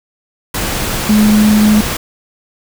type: tone in noise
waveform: sine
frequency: 212.2 Hz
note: G#3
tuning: 38 cents sharp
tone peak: -6 dBFS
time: 1.09-1.81 s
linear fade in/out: 5 ms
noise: pink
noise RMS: -18 dBFS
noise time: 0.54-1.97 s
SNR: +9 dB
effects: none